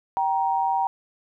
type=tone pair together; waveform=sine; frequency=778 / 940.1 Hz; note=G5 / A#5; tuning=-13 / +14 cents; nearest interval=minor third; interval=327 cents; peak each=-23 dBFS; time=0.17-0.87 s; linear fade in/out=0 ms; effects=none